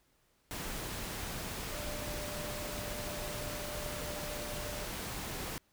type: tone in noise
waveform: sine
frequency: 594 Hz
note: D5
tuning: 20 cents sharp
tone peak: -44 dBFS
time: 1.72-4.87 s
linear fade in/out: 0 ms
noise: pink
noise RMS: -40 dBFS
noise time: 0.51-5.58 s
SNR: -7 dB
effects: pink hiss -72 dBFS RMS until 5.72 s